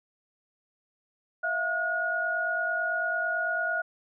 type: tone cluster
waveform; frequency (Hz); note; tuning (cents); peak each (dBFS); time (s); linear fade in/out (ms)
sine; 655 / 704 / 1444; E5 / F5 / F#6; -11 / +14 / -43; -33 / -35 / -27; 1.43-3.82; 10
effects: none